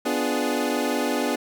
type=chord; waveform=25% pulse; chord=B diminished seventh; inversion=none; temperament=equal with one note detuned; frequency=247.7 / 293.7 / 349.2 / 415.3 Hz; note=B3 / D4 / F4 / Ab4; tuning=+5 / 0 / 0 / 0 cents; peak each=-23 / -23 / -28 / -25 dBFS; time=0.05-1.36 s; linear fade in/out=10 ms; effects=none